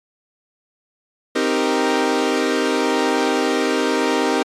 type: chord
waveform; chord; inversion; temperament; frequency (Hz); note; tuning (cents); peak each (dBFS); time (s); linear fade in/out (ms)
sawtooth; C minor seventh; none; equal; 261.6 / 311.1 / 392 / 466.2; C4 / Eb4 / G4 / Bb4; 0 / 0 / 0 / 0; -18; 1.35-4.43; 10
effects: low-pass 7000 Hz 12 dB/octave + MP3 96 kbps